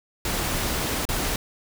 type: noise with dropouts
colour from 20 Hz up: pink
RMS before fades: -26 dBFS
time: 0.25-1.36 s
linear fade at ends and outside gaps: 2 ms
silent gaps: 1.053-1.089 s
effects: none